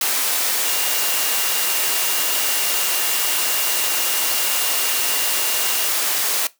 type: tone in noise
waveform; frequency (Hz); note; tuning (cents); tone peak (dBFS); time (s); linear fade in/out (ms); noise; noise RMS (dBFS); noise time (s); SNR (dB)
sine; 2808; F7; +9; -29; 0.65-5.88; 2; white; -20; 0.01-6.47; -12
effects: noise-tail reverb RT60 0.2 s tail -19 dB re dry + high-pass 400 Hz 12 dB/octave